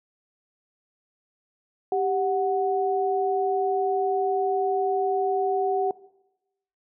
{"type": "tone pair together", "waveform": "sine", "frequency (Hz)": [392, 740], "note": ["G4", "F#5"], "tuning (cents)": [0, 0], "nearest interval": "major seventh", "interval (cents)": 1100, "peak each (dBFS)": -24, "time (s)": [1.92, 5.91], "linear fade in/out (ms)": 2, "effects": ["noise-tail reverb RT60 0.9 s tail -19 dB re dry"]}